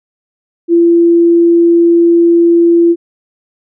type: tone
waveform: sine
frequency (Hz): 339.8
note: F4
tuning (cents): -47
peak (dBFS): -4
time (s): 0.68-2.96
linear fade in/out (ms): 50
effects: none